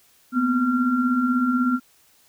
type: tone cluster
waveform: sine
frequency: 235.4 / 251.6 / 1376 Hz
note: A#3 / B3 / F6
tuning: +17 / +32 / -26 cents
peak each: -28 / -19 / -25 dBFS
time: 0.32-1.8 s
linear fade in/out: 50 ms
effects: white hiss -58 dBFS RMS until 2.28 s